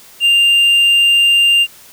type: tone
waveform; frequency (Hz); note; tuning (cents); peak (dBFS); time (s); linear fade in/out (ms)
triangle; 2794; F7; 0; -6; 0.2-1.67; 50
effects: white hiss -41 dBFS RMS until 1.92 s